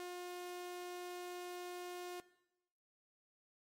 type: tone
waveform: sawtooth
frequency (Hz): 356.8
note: F4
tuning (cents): +37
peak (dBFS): -40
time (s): 0-2.2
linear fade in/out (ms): 0
effects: noise-tail reverb RT60 0.9 s tail -18 dB re dry + MP3 64 kbps